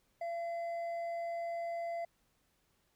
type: tone with hard clipping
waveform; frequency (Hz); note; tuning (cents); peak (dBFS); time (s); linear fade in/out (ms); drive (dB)
sine; 680; F5; -46; -37; 0.21-2.05; 5; 4
effects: pink hiss -75 dBFS RMS until 2.95 s